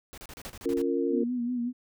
pink noise bursts, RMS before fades -44 dBFS, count 9, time 0.13-0.817 s, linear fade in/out 0 ms, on 47 ms, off 33 ms
pink noise with exponential decay, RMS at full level -34 dBFS, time 0.45-0.57 s, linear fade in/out 1 ms, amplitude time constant 25 ms
sine chord, Bb minor, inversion first, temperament equal with one note detuned, 277.2 / 349.2 / 460.8 Hz, Db4 / F4 / Bb4, 0 / 0 / -20 cents, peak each -29 dBFS, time 0.65-1.24 s, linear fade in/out 10 ms
sine tone with vibrato, 243.4 Hz, B3, 25 cents flat, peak -27 dBFS, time 1.1-1.73 s, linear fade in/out 50 ms, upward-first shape sine, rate 5.3 Hz, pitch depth 53 cents each way
effects none

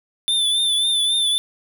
square tone with vibrato, 3533 Hz, A7, 6 cents sharp, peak -17 dBFS, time 0.28-1.38 s, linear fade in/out 0 ms, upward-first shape triangle, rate 3.7 Hz, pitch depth 52 cents each way, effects none

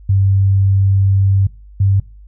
sine tone pair in turn, 97.5 / 98.05 Hz, G2 / G2, -9 / +1 cents, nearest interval unison, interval 10 cents, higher second, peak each -9 dBFS, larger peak neither, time 0.09-1.47 / 1.8-2 s, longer first, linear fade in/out 5 ms, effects noise-tail reverb RT60 0.3 s tail -20 dB re dry + added 50 Hz sine -36 dBFS peak until 2.27 s

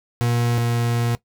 40% pulse tone pair in turn, 119.2 / 118.38 Hz, A#2 / A#2, +39 / +27 cents, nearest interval unison, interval 12 cents, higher first, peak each -17 / -18 dBFS, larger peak first, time 0.21-0.58 / 0.58-1.15 s, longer second, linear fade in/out 0 ms, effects noise-tail reverb RT60 0.1 s tail -18 dB re dry

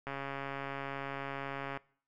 click train, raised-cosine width 0.5 ms, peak -24 dBFS, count 236, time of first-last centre 0.07-1.773 s, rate 138 Hz, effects noise-tail reverb RT60 0.5 s tail -22 dB re dry

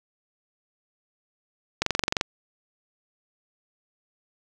click train, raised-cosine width 0.2 ms, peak -5 dBFS, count 10, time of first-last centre 1.82-2.211 s, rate 23 Hz, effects none

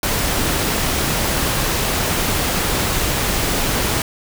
pink noise, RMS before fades -19 dBFS, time 0.03-4.02 s, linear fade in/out 2 ms, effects none

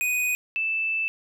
square / sine tone pair in turn, 2489 / 2640 Hz, D#7 / E7, 0 / +2 cents, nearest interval minor second, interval 102 cents, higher second, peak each -23 dBFS, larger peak neither, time 0.01-0.35 / 0.56-1.08 s, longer second, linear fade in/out 0 ms, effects none

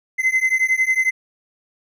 triangle beating tone pair, 2049 / 2060 Hz, C7 / C7, -37 / -28 cents, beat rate 11 Hz, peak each -17 dBFS, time 0.18-1.11 s, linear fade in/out 20 ms, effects none

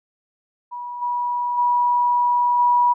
sine tone with level steps, 971 Hz, B5, 30 cents flat, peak -28 / -20 / -15 / -13 dBFS, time 0.71-2.94 s, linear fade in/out 20 ms, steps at 1.01 / 1.57 / 2.58 s, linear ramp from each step 20 ms, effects none

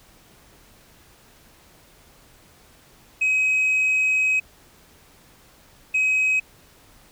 sine tone bursts at uneven times, 2537 Hz, D#7, 33 cents sharp, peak -15 dBFS, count 2, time 3.21-4.4 / 5.94-6.4 s, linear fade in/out 10 ms, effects tanh soft clip ceiling -16 dBFS + pink hiss -53 dBFS RMS until 7.11 s

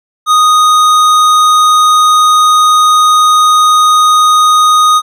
sine tone with tanh clipping, 1242 Hz, D#6, 3 cents flat, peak -6 dBFS, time 0.26-5.02 s, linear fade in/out 50 ms, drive 16 dB, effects none

